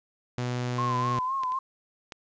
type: tone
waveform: sawtooth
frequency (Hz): 123.47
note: B2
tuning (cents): 0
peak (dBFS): -24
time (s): 0.38-1.19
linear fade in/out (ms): 0
type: tone with vibrato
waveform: sine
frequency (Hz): 1046.5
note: C6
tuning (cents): 0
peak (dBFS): -26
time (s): 0.78-1.59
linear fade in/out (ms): 5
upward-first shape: sine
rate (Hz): 3.9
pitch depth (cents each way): 66
type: clicks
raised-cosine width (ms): 0.2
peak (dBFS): -21 / -29 / -22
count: 3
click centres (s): 1.435 / 1.521 / 2.122
effects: resampled to 16000 Hz + 10-bit